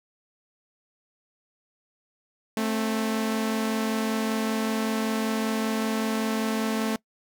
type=tone pair together; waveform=sawtooth; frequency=220 / 265.2 Hz; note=A3 / C4; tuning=0 / +23 cents; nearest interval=minor third; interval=323 cents; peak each=-21 / -28 dBFS; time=2.57-6.96 s; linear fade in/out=2 ms; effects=noise-tail reverb RT60 0.1 s tail -22 dB re dry